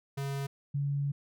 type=tone pair in turn; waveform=square / sine; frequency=138.59 / 141.67 Hz; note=C#3 / C#3; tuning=0 / +38 cents; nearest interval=unison; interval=38 cents; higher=second; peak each=-33 / -28 dBFS; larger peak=second; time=0.17-0.47 / 0.74-1.12 s; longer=second; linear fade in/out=10 ms; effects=none